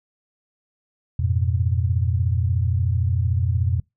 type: chord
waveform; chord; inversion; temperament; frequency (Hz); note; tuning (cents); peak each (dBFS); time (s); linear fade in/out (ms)
sine; F diminished; none; equal with one note detuned; 87.31 / 103.83 / 120.65; F2 / Ab2 / Cb3; 0 / 0 / -40; -20 / -26 / -23; 1.19-3.8; 5
effects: noise-tail reverb RT60 0.2 s tail -26 dB re dry